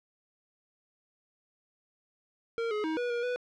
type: tone with pitch steps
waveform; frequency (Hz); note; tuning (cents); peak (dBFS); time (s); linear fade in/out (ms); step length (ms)
square; 461.2 / 422.4 / 316.9 / 486.2 / 476.1 / 493.5; A#4 / G#4 / D#4 / B4 / A#4 / B4; -19 / +29 / +32 / -27 / +37 / -1; -30; 2.58-3.36; 0; 130
effects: low-pass 3000 Hz 12 dB/octave